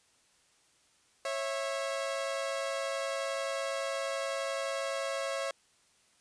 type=tone pair together; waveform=sawtooth; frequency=547.6 / 659.3 Hz; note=C#5 / E5; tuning=-21 / 0 cents; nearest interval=minor third; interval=321 cents; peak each=-30 / -33 dBFS; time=1.25-5.51 s; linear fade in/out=2 ms; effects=white hiss -67 dBFS RMS until 6.2 s + resampled to 22050 Hz